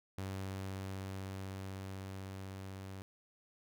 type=tone with level ramp; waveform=sawtooth; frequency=96 Hz; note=G2; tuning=36 cents flat; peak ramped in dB=-35 to -41 dBFS; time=0.18-3.02 s; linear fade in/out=0 ms; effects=none